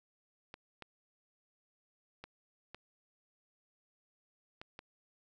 clicks, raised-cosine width 0.3 ms, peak -30 dBFS, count 6, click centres 0.541 / 0.823 / 2.24 / 2.746 / 4.615 / 4.791 s, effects none

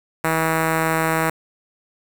5% pulse tone with notch filter, 161.2 Hz, E3, 38 cents flat, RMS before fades -20 dBFS, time 0.24-1.3 s, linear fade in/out 5 ms, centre 4800 Hz, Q 1.1, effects 7-bit

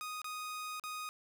sawtooth tone with dropouts, 1244.5 Hz, D#6, in tune, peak -36 dBFS, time 0.01-1.09 s, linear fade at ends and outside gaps 0 ms, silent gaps 0.217-0.244 / 0.797-0.838 s, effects none

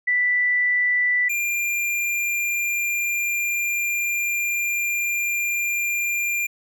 sine / square tone pair in turn, 1975.5 / 2394 Hz, B6 / D7, 0 / +33 cents, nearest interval minor third, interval 333 cents, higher second, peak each -17 / -22 dBFS, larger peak first, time 0.07-1.29 / 1.29-6.47 s, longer second, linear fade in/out 10 ms, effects none

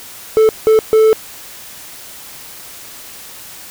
triangle tone bursts at uneven times, 438.4 Hz, A4, 6 cents flat, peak -4 dBFS, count 3, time 0.37-0.49 / 0.67-0.79 / 0.93-1.13 s, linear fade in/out 0 ms, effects white hiss -34 dBFS RMS until 3.7 s

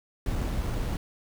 brown noise with sample-and-hold, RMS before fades -29 dBFS, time 0.26-0.97 s, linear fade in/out 2 ms, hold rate 7350 Hz, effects none

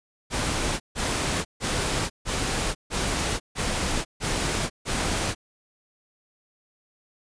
pink noise bursts, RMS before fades -26 dBFS, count 8, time 0.3-5.35 s, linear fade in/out 50 ms, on 500 ms, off 150 ms, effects resampled to 22050 Hz

